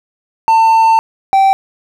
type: tone pair in turn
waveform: triangle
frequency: 897 / 776.9 Hz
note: A5 / G5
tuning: +33 / -16 cents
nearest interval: major second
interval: 249 cents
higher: first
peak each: -4 dBFS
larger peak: neither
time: 0.48-0.99 / 1.33-1.53 s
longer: first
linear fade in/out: 0 ms
effects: none